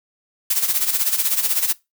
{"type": "noise with tremolo", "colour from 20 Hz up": "blue", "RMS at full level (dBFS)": -17, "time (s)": [0.5, 1.73], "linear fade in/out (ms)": 5, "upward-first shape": "sine", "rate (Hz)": 16, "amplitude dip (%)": 70, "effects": ["noise-tail reverb RT60 0.2 s tail -21 dB re dry"]}